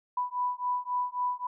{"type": "beating tone pair", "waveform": "sine", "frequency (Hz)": [987.8, 991.5], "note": ["B5", "B5"], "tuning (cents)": [0, 7], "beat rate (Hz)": 3.7, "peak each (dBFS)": -31, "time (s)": [0.17, 1.47], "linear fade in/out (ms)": 5, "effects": []}